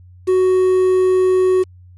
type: tone with quantisation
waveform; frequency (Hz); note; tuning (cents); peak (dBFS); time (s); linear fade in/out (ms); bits
triangle; 371.4; F#4; +7; -9; 0.27-1.64; 20; 6
effects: added 90 Hz sine -40 dBFS peak until 1.97 s + resampled to 24000 Hz